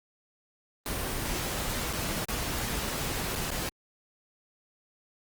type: noise with dropouts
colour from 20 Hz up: pink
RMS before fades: -32 dBFS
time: 0.86-3.69 s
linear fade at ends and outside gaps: 1 ms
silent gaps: 1.929-1.933 / 2.248-2.285 / 3.353-3.357 / 3.505-3.516 s
effects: Opus 24 kbps